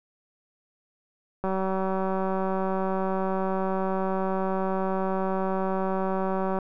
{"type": "click train", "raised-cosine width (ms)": 1, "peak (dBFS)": -15, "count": 979, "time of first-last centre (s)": [1.44, 6.587], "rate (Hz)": 190, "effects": []}